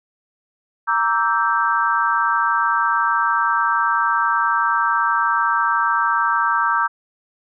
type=chord; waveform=sine; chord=E half-diminished seventh; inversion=second; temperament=equal with one note detuned; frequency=932.3 / 1158.5 / 1318.5 / 1568 Hz; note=Bb5 / D6 / E6 / G6; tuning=0 / -24 / 0 / 0 cents; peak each=-21 dBFS; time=0.87-6.88 s; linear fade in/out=20 ms; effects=none